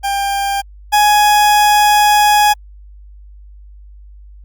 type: tone pair in turn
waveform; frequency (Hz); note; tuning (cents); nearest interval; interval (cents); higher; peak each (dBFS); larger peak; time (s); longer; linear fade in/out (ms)
40% pulse; 796 / 835.3; G5 / G#5; +26 / +10; minor second; 84; second; -14 / -7; second; 0.03-0.62 / 0.92-2.54; second; 20
effects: added 50 Hz sine -35 dBFS peak until 4.44 s + Opus 48 kbps